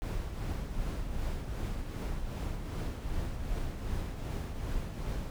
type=noise with tremolo; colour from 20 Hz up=brown; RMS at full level=-33 dBFS; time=0.02-5.3 s; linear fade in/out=0 ms; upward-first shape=triangle; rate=2.6 Hz; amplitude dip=50%; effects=none